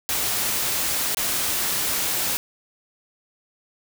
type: noise with dropouts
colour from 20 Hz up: white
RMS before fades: -24 dBFS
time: 0.09-2.37 s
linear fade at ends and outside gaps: 0 ms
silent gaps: 1.147-1.171 s
effects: none